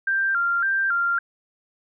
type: tone with vibrato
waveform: sine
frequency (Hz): 1480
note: F#6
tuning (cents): 0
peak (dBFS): -19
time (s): 0.07-1.19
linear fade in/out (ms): 5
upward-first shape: square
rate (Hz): 1.8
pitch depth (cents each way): 110
effects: none